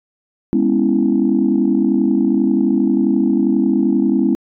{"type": "chord", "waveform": "sine", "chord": "C# minor seventh", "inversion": "second", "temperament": "equal with one note detuned", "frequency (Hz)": [205.1, 246.9, 277.2, 329.6], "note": ["G#3", "B3", "C#4", "E4"], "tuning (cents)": [-21, 0, 0, 0], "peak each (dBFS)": -17, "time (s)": [0.53, 4.35], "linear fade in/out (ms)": 0, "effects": ["tanh soft clip ceiling -4 dBFS"]}